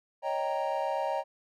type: chord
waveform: triangle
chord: Eb dominant seventh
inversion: third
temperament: equal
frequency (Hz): 554.4 / 622.3 / 784 / 932.3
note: Db5 / Eb5 / G5 / Bb5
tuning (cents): 0 / 0 / 0 / 0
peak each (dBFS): -32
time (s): 0.22-1.24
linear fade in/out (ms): 50
effects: none